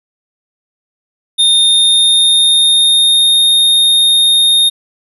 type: tone with pitch glide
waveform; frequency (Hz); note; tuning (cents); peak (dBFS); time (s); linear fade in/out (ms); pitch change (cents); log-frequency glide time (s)
square; 3650 to 3688; A#7 to A#7; -37 to -19; -7; 1.38-4.7; 20; +18; 1.55-3.39
effects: none